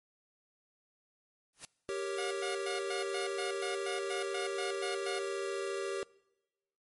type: noise with exponential growth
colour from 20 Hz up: white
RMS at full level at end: -40 dBFS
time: 1.53-1.65 s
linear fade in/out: 2 ms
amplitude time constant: 24 ms
type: chord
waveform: square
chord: G diminished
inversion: none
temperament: equal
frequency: 392 / 466.2 / 554.4 Hz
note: G4 / Bb4 / Db5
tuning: 0 / 0 / 0 cents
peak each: -37 / -42 / -42 dBFS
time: 1.89-6.03 s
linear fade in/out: 0 ms
type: tone bursts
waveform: 10% pulse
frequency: 719 Hz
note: F#5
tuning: 50 cents flat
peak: -29 dBFS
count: 13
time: 2.18-5.19 s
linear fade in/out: 5 ms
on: 130 ms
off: 110 ms
effects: noise-tail reverb RT60 1.0 s tail -23 dB re dry + MP3 48 kbps